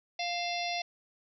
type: harmonic tone with a mistuned harmonic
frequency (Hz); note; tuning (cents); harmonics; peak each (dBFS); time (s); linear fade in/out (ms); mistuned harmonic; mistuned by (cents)
698.5; F5; 0; 1 / 3 / 4 / 5 / 6 / 7 / 8; -34 / -39 / -40 / -41 / -42 / -42 / -43; 0.19-0.82; 5; 4; -69
effects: none